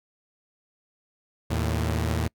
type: tone pair together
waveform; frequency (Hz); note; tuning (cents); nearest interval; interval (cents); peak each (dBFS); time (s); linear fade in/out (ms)
sawtooth; 79.2 / 111.86; D#2 / A2; +31 / +29; tritone; 598; -22 / -24; 1.5-2.28; 10
effects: noise-tail reverb RT60 0.1 s tail -26 dB re dry